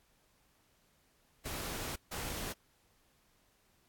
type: noise bursts at uneven times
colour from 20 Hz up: pink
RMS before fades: -40 dBFS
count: 2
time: 1.45-1.96 / 2.11-2.53 s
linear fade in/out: 10 ms
effects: pink hiss -71 dBFS RMS until 3.88 s + AAC 64 kbps

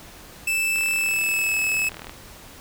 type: tone with pitch glide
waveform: 45% pulse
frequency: 2637 to 2593 Hz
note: E7 to E7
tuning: 0 to -29 cents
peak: -20 dBFS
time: 0.47-1.89 s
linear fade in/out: 5 ms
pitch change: -29 cents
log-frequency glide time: 0.94-1.6 s
type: click train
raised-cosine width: 0.3 ms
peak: -20 dBFS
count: 54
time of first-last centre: 0.76-2.095 s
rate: 39.7 Hz
effects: pink hiss -44 dBFS RMS until 2.6 s

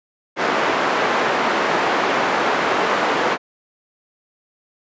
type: band-pass noise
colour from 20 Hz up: white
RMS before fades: -19 dBFS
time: 0.36-3.38 s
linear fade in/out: 50 ms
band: 290 to 1300 Hz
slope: 12 dB/octave
effects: resampled to 16000 Hz

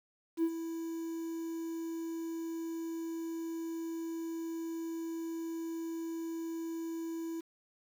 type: tone with ADSR envelope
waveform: triangle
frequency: 329.5 Hz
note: E4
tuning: 1 cent flat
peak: -22 dBFS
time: 0.37-7.41 s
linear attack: 62 ms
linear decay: 61 ms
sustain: -12 dB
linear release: 11 ms
effects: tanh soft clip ceiling -22 dBFS + 9-bit

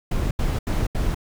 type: noise bursts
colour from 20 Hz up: brown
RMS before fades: -22 dBFS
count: 4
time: 0.11-1.147 s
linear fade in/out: 5 ms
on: 200 ms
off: 79 ms
effects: none

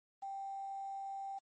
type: tone with quantisation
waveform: sine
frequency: 784 Hz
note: G5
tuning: in tune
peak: -40 dBFS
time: 0.22-1.39 s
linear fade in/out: 10 ms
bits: 10
effects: MP3 32 kbps

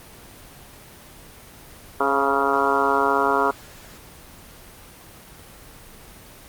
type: harmonic tone with a mistuned harmonic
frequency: 138.59 Hz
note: C#3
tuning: in tune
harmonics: 2 / 3 / 4 / 5 / 6 / 7 / 8 / 9 / 10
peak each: -29 / -24 / -29 / -26 / -29 / -23 / -26 / -26 / -25 dBFS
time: 2-3.51 s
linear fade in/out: 5 ms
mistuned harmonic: 4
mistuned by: -35 cents
effects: pink hiss -44 dBFS RMS until 6.48 s + Opus 24 kbps

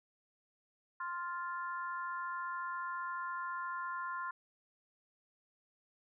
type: harmonic tone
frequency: 349.2 Hz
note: F4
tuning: in tune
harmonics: 3 / 4 / 5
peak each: -39 / -42 / -48 dBFS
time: 1-4.31 s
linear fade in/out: 5 ms
effects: none

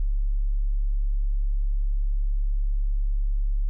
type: tone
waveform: sine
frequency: 35.08 Hz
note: C#1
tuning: 21 cents sharp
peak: -20 dBFS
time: 0-3.69 s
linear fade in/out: 0 ms
effects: none

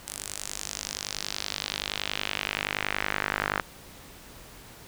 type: tone with band-pass filter sweep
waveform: sawtooth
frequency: 50.6 Hz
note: G#1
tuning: 44 cents flat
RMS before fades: -33 dBFS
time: 0.07-3.6 s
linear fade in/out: 0 ms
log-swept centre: 9200 to 1500 Hz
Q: 1.9
effects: pink hiss -48 dBFS RMS until 4.87 s

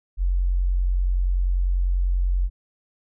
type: tone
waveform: sine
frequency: 45.15 Hz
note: F#1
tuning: 42 cents flat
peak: -18 dBFS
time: 0.17-2.5 s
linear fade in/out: 50 ms
effects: none

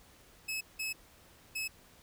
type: tone bursts at uneven times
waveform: sawtooth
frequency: 2585 Hz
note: E7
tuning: 34 cents flat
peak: -31 dBFS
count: 3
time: 0.48-0.61 / 0.79-0.93 / 1.55-1.68 s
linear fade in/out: 10 ms
effects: pink hiss -60 dBFS RMS until 2.02 s

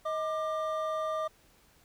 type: tone pair together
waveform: triangle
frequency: 630 / 1193.4 Hz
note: D#5 / D6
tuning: +21 / +27 cents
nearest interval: major seventh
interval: 1106 cents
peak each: -30 / -32 dBFS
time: 0.05-1.28 s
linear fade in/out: 10 ms
effects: pink hiss -63 dBFS RMS until 1.84 s

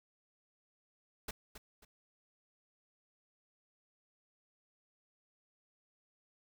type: noise with echo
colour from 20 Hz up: pink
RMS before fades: -41 dBFS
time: 1.28-1.31 s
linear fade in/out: 5 ms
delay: 270 ms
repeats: 2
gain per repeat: -10 dB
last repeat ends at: 1.85 s
effects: none

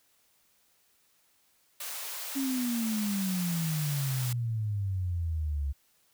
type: high-pass noise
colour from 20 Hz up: white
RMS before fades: -38 dBFS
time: 1.8-4.33 s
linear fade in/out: 5 ms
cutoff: 520 Hz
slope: 24 dB/octave
type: exponential sweep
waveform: sine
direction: down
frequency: 277.2 to 68.3 Hz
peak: -28 dBFS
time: 2.35-5.73 s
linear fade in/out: 20 ms
effects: white hiss -68 dBFS RMS until 6.13 s

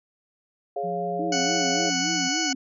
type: chord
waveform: sine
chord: Db major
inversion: second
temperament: equal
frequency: 415.3 / 554.4 / 698.5 Hz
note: Ab4 / Db5 / F5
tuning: 0 / 0 / 0 cents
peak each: -31 / -33 / -28 dBFS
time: 0.76-1.9 s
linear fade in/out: 5 ms
type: tone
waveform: sine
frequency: 176.8 Hz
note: F3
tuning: 22 cents sharp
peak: -33 dBFS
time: 0.83-2.29 s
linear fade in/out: 20 ms
type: tone with vibrato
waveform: sine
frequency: 292.8 Hz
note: D4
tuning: 5 cents flat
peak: -28 dBFS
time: 1.19-2.55 s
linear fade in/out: 5 ms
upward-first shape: sine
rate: 3.5 Hz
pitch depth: 190 cents each way
type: harmonic tone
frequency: 740 Hz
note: F#5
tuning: in tune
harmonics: 1 / 2 / 3 / 4 / 6 / 7 / 8 / 9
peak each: -32 / -32 / -32 / -32 / -32 / -32 / -32 / -32 dBFS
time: 1.32-2.53 s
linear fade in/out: 5 ms
effects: none

